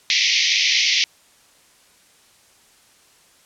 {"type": "band-pass noise", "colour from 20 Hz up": "pink", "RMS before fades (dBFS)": -18, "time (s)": [0.1, 1.04], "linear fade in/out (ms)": 0, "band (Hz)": [2000, 6100], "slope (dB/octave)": 96, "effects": ["white hiss -54 dBFS RMS until 3.45 s", "low-pass 10000 Hz 12 dB/octave"]}